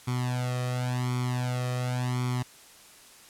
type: tone with flanger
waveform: sawtooth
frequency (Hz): 124.9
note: B2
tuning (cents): +20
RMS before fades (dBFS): -29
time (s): 0.07-2.43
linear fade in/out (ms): 10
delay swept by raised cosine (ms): 0.89 to 1.61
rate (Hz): 0.92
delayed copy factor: +0.95
effects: white hiss -52 dBFS RMS until 3.29 s + low-pass 11000 Hz 12 dB/octave